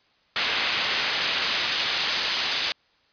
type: noise with band-pass filter sweep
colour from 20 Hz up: pink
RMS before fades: -25 dBFS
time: 0.36-2.72 s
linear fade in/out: 0 ms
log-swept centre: 2800 to 4200 Hz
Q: 0.94
effects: white hiss -63 dBFS RMS until 3.12 s + resampled to 11025 Hz